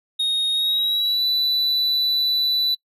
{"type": "tone with pitch glide", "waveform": "triangle", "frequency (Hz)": [3729, 3974], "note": ["A#7", "B7"], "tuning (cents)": [0, 10], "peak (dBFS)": -17, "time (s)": [0.19, 2.75], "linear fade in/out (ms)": 10, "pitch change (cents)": 110, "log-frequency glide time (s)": [0.52, 1.24], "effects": ["noise-tail reverb RT60 0.1 s tail -23 dB re dry"]}